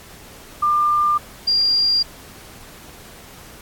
sine tone pair in turn, 1196 / 4784 Hz, D6 / D8, +31 / +31 cents, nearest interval 2 octaves, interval 2400 cents, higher second, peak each -14 dBFS, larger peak neither, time 0.62-1.18 / 1.47-2.03 s, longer neither, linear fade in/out 10 ms, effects pink hiss -42 dBFS RMS until 3.61 s + AAC 64 kbps

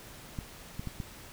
clicks, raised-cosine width 5 ms, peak -23 dBFS, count 4, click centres 0.388 / 0.795 / 0.873 / 1.002 s, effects pink hiss -49 dBFS RMS until 1.32 s

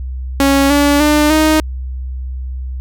sawtooth tone with pitch steps, 276.1 / 287.3 / 299 / 311.2 Hz, C#4 / D4 / D4 / D#4, -7 / -38 / +31 / 0 cents, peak -5 dBFS, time 0.4-1.6 s, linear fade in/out 0 ms, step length 300 ms, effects added 64 Hz sine -20 dBFS peak until 2.8 s

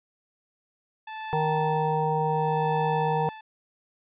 sawtooth tone with tremolo, 875 Hz, A5, 10 cents flat, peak -28 dBFS, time 1.07-3.41 s, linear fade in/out 5 ms, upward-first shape sine, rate 0.69 Hz, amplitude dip 85%
harmonic tone, 155.56 Hz, D#3, in tune, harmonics 1 / 3 / 5 / 6, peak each -28 / -28 / -28 / -28 dBFS, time 1.33-3.29 s, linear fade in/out 0 ms
effects resampled to 8000 Hz

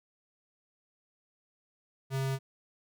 square tone, 134.3 Hz, C3, 46 cents sharp, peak -30 dBFS, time 2.1-2.39 s, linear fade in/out 50 ms, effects none

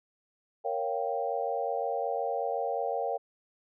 sine chord, G half-diminished seventh, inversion first, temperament equal, 466.2 / 554.4 / 698.5 / 784 Hz, Bb4 / Db5 / F5 / G5, 0 / 0 / 0 / 0 cents, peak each -34 dBFS, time 0.64-3.18 s, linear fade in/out 20 ms, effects none

